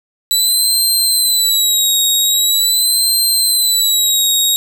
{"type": "tone with vibrato", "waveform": "20% pulse", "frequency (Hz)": 3951, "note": "B7", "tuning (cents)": 0, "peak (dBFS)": -5, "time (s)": [0.31, 4.56], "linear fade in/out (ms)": 0, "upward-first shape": "sine", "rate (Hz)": 0.43, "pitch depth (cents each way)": 82, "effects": []}